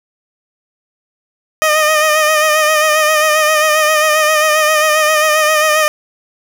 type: tone with vibrato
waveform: 15% pulse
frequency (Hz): 616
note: D#5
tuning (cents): -17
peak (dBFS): -3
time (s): 1.62-5.88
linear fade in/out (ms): 0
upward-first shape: sine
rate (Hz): 7.5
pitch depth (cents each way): 39
effects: none